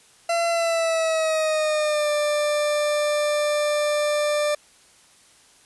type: tone with pitch glide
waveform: 40% pulse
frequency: 678 to 593.7 Hz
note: E5 to D5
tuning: +49 to +19 cents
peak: -19 dBFS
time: 0.29-4.55 s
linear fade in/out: 5 ms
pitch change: -230 cents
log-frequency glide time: 0.49-2.1 s
effects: white hiss -54 dBFS RMS until 5.65 s + resampled to 24000 Hz

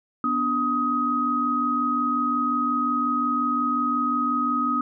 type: tone cluster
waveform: sine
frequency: 245.4 / 291 / 1258 Hz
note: B3 / D4 / D#6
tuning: -11 / -16 / +19 cents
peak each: -27 / -29 / -22 dBFS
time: 0.24-4.81 s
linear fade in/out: 2 ms
effects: none

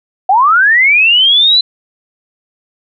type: linear sweep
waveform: sine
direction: up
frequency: 723 to 4061 Hz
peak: -5 dBFS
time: 0.29-1.61 s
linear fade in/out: 5 ms
effects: none

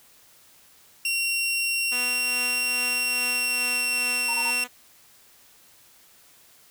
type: tone with pitch glide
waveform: sawtooth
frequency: 2743 to 2721 Hz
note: F7 to F7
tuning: -32 to -46 cents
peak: -20 dBFS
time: 1.05-4.64 s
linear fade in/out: 2 ms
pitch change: -14 cents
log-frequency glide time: 2.83-4.02 s
type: tone with tremolo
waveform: 5% pulse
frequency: 247.2 Hz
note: B3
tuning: 2 cents sharp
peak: -21 dBFS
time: 1.91-4.68 s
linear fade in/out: 20 ms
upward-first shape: triangle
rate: 2.4 Hz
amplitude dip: 50%
type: tone bursts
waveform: triangle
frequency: 932.3 Hz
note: A#5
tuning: in tune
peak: -27 dBFS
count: 3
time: 4.28-4.51 s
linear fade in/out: 10 ms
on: 62 ms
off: 22 ms
effects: white hiss -55 dBFS RMS until 6.7 s

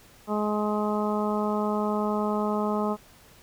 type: harmonic tone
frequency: 210.3 Hz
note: G#3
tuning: 22 cents sharp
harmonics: 1 / 2 / 3 / 4 / 5 / 6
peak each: -27 / -30 / -32 / -33 / -34 / -35 dBFS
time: 0.27-2.97 s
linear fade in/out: 50 ms
effects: pink hiss -54 dBFS RMS until 3.42 s

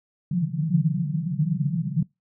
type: band-pass noise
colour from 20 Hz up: white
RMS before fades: -24 dBFS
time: 0.31-2.03 s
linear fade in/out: 5 ms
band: 140 to 180 Hz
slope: 96 dB/octave
effects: noise-tail reverb RT60 0.2 s tail -25 dB re dry

